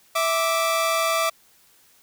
sawtooth tone pair together, 655.3 / 1172 Hz, E5 / D6, -10 / -4 cents, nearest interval minor seventh, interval 1006 cents, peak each -19 dBFS, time 0.15-1.3 s, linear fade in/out 10 ms, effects white hiss -57 dBFS RMS until 2.02 s

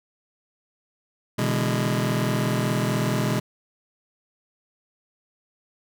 sawtooth chord, E dominant seventh, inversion second, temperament just, 123.61 / 148.33 / 164.81 / 206 Hz, B2 / D3 / E3 / G#3, +2 / +18 / 0 / -14 cents, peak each -21 / -25 / -25 / -23 dBFS, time 1.38-3.4 s, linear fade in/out 10 ms, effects none

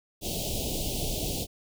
pink band-stop noise, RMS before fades -31 dBFS, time 0.21-1.47 s, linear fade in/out 50 ms, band 740 to 2800 Hz, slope 48 dB/octave, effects none

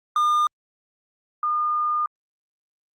triangle / sine tone pair in turn, 1210 / 1214.9 Hz, D#6 / D#6, -49 / -42 cents, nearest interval unison, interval 7 cents, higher second, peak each -15 / -20 dBFS, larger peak first, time 0.16-0.47 / 1.43-2.06 s, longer second, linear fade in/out 2 ms, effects Opus 48 kbps

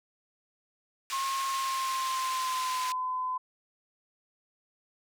pink band-pass noise, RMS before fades -38 dBFS, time 1.1-2.92 s, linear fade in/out 0 ms, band 1900 to 8700 Hz, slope 12 dB/octave
sine tone with pitch glide, 1077 to 1017.1 Hz, C6 to C6, +50 to -49 cents, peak -29 dBFS, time 1.12-3.38 s, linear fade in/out 10 ms, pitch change -99 cents, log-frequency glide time 1.48-2.87 s
effects none

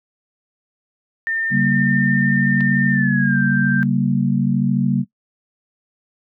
sine tone with pitch glide, 1807 to 1573.1 Hz, A6 to G6, +46 to +6 cents, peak -19 dBFS, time 1.27-3.83 s, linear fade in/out 0 ms, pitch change -240 cents, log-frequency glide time 2.91-3.38 s
sine chord, G diminished, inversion second, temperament equal with one note detuned, 138.59 / 192.08 / 233.1 Hz, Db3 / G3 / Bb3, 0 / -35 / 0 cents, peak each -19 dBFS, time 1.5-5.05 s, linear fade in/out 50 ms
clicks, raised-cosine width 0.3 ms, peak -20 dBFS, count 2, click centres 2.606 / 2.609 s
effects noise-tail reverb RT60 0.1 s tail -21 dB re dry

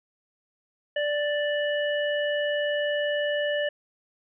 harmonic tone, 587.3 Hz, D5, in tune, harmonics 1 / 3 / 5, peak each -25 / -30 / -34 dBFS, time 0.96-3.69 s, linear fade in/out 5 ms, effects none

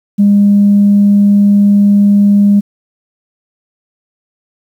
sine tone, 202.8 Hz, G#3, 41 cents flat, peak -3 dBFS, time 0.18-2.61 s, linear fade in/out 20 ms, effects tanh soft clip ceiling 0 dBFS + 7-bit

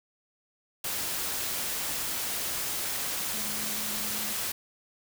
sine tone in noise, 211 Hz, G#3, 28 cents sharp, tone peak -43 dBFS, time 3.34-4.33 s, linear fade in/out 5 ms, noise white, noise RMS -32 dBFS, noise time 0.84-4.52 s, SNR -14 dB, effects none

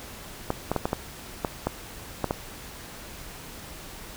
clicks, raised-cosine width 1 ms, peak -10 dBFS, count 9, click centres 0.504 / 0.716 / 0.763 / 0.855 / 0.931 / 1.448 / 1.67 / 2.243 / 2.309 s, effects pink hiss -42 dBFS RMS until 4.16 s

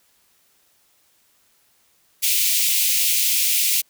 white high-pass noise, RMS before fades -19 dBFS, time 2.22-3.82 s, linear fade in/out 20 ms, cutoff 2200 Hz, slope 48 dB/octave, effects white hiss -61 dBFS RMS until 3.89 s

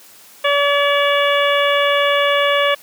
harmonic tone, 571 Hz, D5, 49 cents flat, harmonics 1 / 2 / 3 / 4 / 5 / 6, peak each -16 / -19 / -21 / -22 / -23 / -24 dBFS, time 0.44-2.75 s, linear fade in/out 10 ms, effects white hiss -44 dBFS RMS until 2.82 s + high-pass 150 Hz 12 dB/octave

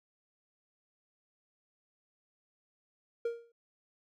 triangle tone with exponential decay, 467.5 Hz, A#4, 5 cents sharp, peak -26 dBFS, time 3.25-3.52 s, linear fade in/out 5 ms, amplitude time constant 57 ms, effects none

